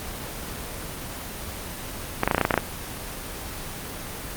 clicks, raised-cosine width 0.5 ms, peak -3 dBFS, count 10, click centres 2.234 / 2.276 / 2.312 / 2.347 / 2.381 / 2.413 / 2.451 / 2.508 / 2.541 / 2.577 s, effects pink hiss -34 dBFS RMS until 4.36 s + Opus 24 kbps

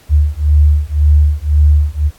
sine beating tone pair, 73.42 / 75.32 Hz, D2 / D2, 0 / +44 cents, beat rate 1.9 Hz, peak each -10 dBFS, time 0.09-2.11 s, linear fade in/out 50 ms, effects pink hiss -46 dBFS RMS until 2.18 s + AAC 64 kbps

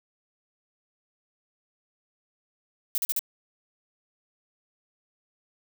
violet noise bursts, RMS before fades -26 dBFS, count 4, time 2.95-3.192 s, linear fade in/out 0 ms, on 29 ms, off 42 ms, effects none

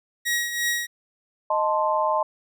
sawtooth tone with tremolo, 1900 Hz, A#6, 33 cents sharp, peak -17 dBFS, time 0.25-0.87 s, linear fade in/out 20 ms, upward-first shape triangle, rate 2.9 Hz, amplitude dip 65%
sine chord, A diminished, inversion second, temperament equal, 622.3 / 880 / 1046.5 Hz, Eb5 / A5 / C6, 0 / 0 / 0 cents, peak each -24 dBFS, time 1.5-2.23 s, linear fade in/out 5 ms
effects none

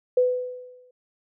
sine tone with exponential decay, 500 Hz, B4, 21 cents sharp, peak -14 dBFS, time 0.17-0.91 s, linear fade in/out 5 ms, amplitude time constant 160 ms, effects none

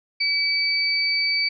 sine tone pair together, 2292 / 4584 Hz, D7 / D8, -43 / -43 cents, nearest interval octave, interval 1200 cents, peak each -22 / -22 dBFS, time 0.2-1.49 s, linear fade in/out 10 ms, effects none

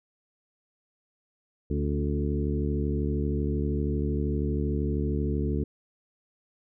harmonic tone with a mistuned harmonic, 72.8 Hz, D2, 15 cents flat, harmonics 1 / 2 / 3 / 4 / 5 / 6, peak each -28 / -31 / -33 / -34 / -35 / -36 dBFS, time 1.7-5.64 s, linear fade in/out 5 ms, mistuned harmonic 4, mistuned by -31 cents, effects none

